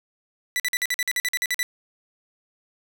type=tone bursts; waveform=sawtooth; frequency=1975.5 Hz; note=B6; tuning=in tune; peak=-18 dBFS; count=13; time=0.56-1.63 s; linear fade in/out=0 ms; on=38 ms; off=48 ms; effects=none